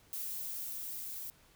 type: noise with level ramp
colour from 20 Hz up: violet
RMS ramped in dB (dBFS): -39 to -43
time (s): 0.13-1.3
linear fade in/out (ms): 0
effects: pink hiss -64 dBFS RMS until 1.55 s